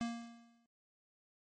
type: tone with exponential decay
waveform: square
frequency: 233.6 Hz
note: A#3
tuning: 4 cents sharp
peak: -34 dBFS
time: 0.01-0.66 s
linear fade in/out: 0 ms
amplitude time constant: 140 ms
effects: MP3 32 kbps